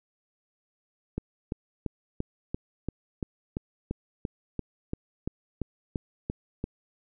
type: click train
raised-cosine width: 3 ms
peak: -17 dBFS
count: 17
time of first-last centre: 1.18-6.641 s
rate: 2.93 Hz
effects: none